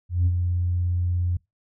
sine tone with ADSR envelope, 88.3 Hz, F2, 20 cents sharp, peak -14 dBFS, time 0.09-1.37 s, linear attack 170 ms, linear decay 48 ms, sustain -6 dB, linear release 6 ms, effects noise-tail reverb RT60 0.2 s tail -25 dB re dry + tanh soft clip ceiling -14 dBFS

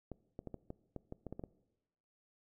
clicks, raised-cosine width 2 ms, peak -30 dBFS, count 11, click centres 0.117 / 0.391 / 0.473 / 0.543 / 0.704 / 0.963 / 1.124 / 1.267 / 1.326 / 1.395 / 1.438 s, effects noise-tail reverb RT60 1.0 s tail -20 dB re dry

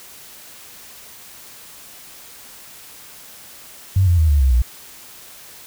sine tone with pitch steps, 95.3 / 86.89 / 79.22 / 72.22 / 65.85 / 60.04 Hz, G2 / F2 / D#2 / D2 / C2 / B1, -48 / -8 / +32 / -28 / +12 / -48 cents, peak -11 dBFS, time 3.96-4.62 s, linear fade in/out 5 ms, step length 110 ms, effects white hiss -41 dBFS RMS until 5.66 s

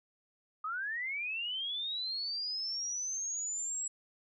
sine linear sweep, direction up, 1221 to 7760 Hz, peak -34 dBFS, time 0.64-3.88 s, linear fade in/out 5 ms, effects none

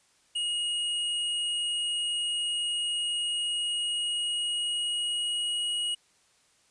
square tone with pitch glide, 2878 to 2898 Hz, F#7 to F#7, -49 to -37 cents, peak -28 dBFS, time 0.35-5.95 s, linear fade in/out 10 ms, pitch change +12 cents, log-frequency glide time 3.32-5.71 s, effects white hiss -65 dBFS RMS until 6.7 s + resampled to 22050 Hz

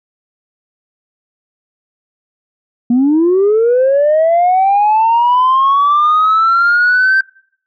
sine linear sweep, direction up, 233.1 to 1568 Hz, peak -6 dBFS, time 2.9-7.21 s, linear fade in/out 5 ms, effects noise-tail reverb RT60 0.6 s tail -25 dB re dry + tanh soft clip ceiling -5 dBFS

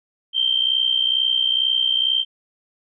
sine tone with amplitude modulation, 3140 Hz, G7, 2 cents sharp, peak -13 dBFS, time 0.33-2.25 s, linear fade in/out 50 ms, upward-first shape sine, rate 62.2 Hz, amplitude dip 75%, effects none

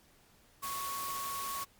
sine tone in noise, 1108.7 Hz, C#6, in tune, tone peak -37 dBFS, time 0.62-1.65 s, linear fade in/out 20 ms, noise white, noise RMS -41 dBFS, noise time 0.62-1.65 s, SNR +1 dB, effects pink hiss -64 dBFS RMS until 1.79 s + MP3 96 kbps

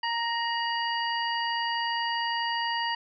harmonic tone with a mistuned harmonic, 932.3 Hz, A#5, in tune, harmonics 1 / 2 / 3 / 5, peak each -29 / -32 / -34 / -36 dBFS, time 0.03-2.95 s, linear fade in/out 5 ms, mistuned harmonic 3, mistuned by +50 cents, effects none

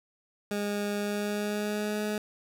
20% pulse tone with pitch glide, 205.2 to 211 Hz, G#3 to G#3, -21 to +28 cents, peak -24 dBFS, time 0.51-2.18 s, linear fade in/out 2 ms, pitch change +49 cents, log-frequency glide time 0.98-2.03 s, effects none

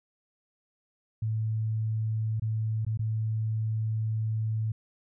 sine tone with dropouts, 110 Hz, A2, in tune, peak -26 dBFS, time 1.22-4.72 s, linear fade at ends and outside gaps 5 ms, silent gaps 2.398-2.42 / 2.85-2.865 / 2.974-2.992 s, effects none

